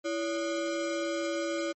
square ring-modulated tone, 450.4 Hz, A4, 40 cents sharp, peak -27 dBFS, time 0.04-1.73 s, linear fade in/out 20 ms, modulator 117 Hz, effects MP3 32 kbps

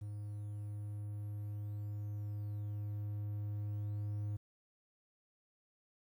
triangle tone with level ramp, 103.83 Hz, G#2, in tune, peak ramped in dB -39 to -34 dBFS, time 0.01-4.37 s, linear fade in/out 10 ms, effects 12-bit

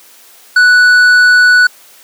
sine tone with tanh clipping, 1480 Hz, F#6, in tune, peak -5 dBFS, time 0.56-1.67 s, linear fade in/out 5 ms, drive 8 dB, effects white hiss -41 dBFS RMS until 2.03 s + high-pass 300 Hz 12 dB/octave

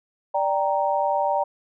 sine chord, G minor, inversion second, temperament equal, 587.3 / 784 / 932.3 Hz, D5 / G5 / Bb5, 0 / 0 / 0 cents, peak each -24 dBFS, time 0.34-1.44 s, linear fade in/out 10 ms, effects none

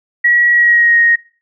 sine tone with pitch glide, 1919 to 1870.8 Hz, A#6 to A#6, +50 to +6 cents, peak -7 dBFS, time 0.24-1.16 s, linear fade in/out 10 ms, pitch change -44 cents, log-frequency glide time 0.51-0.98 s, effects noise-tail reverb RT60 0.4 s tail -22 dB re dry

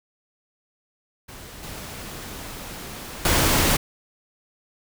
pink noise with level steps, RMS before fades -41 / -36 / -19 dBFS, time 1.28-3.77 s, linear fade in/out 10 ms, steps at 1.63 / 3.25 s, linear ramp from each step 2 ms, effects none

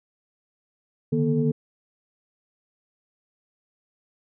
sine tone cluster, 140.9 / 152 / 239.3 / 439.4 Hz, C#3 / D#3 / A#3 / A4, +29 / -40 / +46 / -2 cents, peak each -31 / -23 / -23 / -26 dBFS, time 1.12-1.52 s, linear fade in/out 10 ms, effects tanh soft clip ceiling -9 dBFS

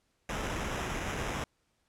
pink noise with sample-and-hold, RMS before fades -35 dBFS, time 0.29-1.44 s, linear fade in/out 2 ms, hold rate 4410 Hz, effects pink hiss -75 dBFS RMS until 1.88 s + low-pass 10000 Hz 12 dB/octave

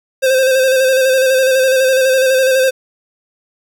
square tone with vibrato, 523.3 Hz, C5, in tune, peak -10 dBFS, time 0.22-2.71 s, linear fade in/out 20 ms, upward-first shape square, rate 12 Hz, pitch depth 29 cents each way, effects 8-bit

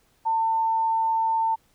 sine tone, 898 Hz, A5, 35 cents sharp, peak -20 dBFS, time 0.25-1.56 s, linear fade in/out 20 ms, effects pink hiss -64 dBFS RMS until 1.74 s

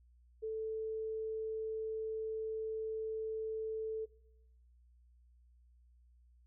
sine tone, 440 Hz, A4, in tune, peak -36 dBFS, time 0.42-4.06 s, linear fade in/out 20 ms, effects noise-tail reverb RT60 0.8 s tail -20 dB re dry + added 60 Hz sine -62 dBFS peak until 6.46 s

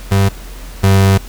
35% pulse tone pair in turn, 98 / 97.04 Hz, G2 / G2, 0 / -17 cents, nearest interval unison, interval 17 cents, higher first, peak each -7 / -5 dBFS, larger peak second, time 0.11-0.29 / 0.83-1.18 s, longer second, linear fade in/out 10 ms, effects added 43 Hz sine -28 dBFS peak until 1.28 s + pink hiss -36 dBFS RMS until 1.28 s

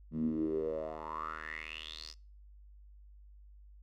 10% pulse tone with band-pass filter sweep, 78.4 Hz, D#2, 14 cents sharp, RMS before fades -38 dBFS, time 0.11-2.15 s, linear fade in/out 50 ms, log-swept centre 190 to 5300 Hz, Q 7.8, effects noise-tail reverb RT60 0.4 s tail -26 dB re dry + added 50 Hz sine -53 dBFS peak until 3.82 s

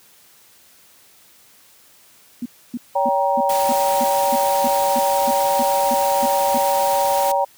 sine tone bursts, 241.6 Hz, B3, 38 cents flat, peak -22 dBFS, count 14, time 2.42-6.578 s, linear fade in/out 5 ms, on 37 ms, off 280 ms
sine chord, G diminished, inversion second, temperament just, 564.5 / 784 / 940.8 Hz, Db5 / G5 / Bb5, +31 / 0 / +16 cents, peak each -20 dBFS, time 2.95-7.45 s, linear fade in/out 10 ms
white noise, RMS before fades -28 dBFS, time 3.49-7.32 s, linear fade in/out 5 ms
effects white hiss -51 dBFS RMS until 7.57 s + high-pass 60 Hz 12 dB/octave

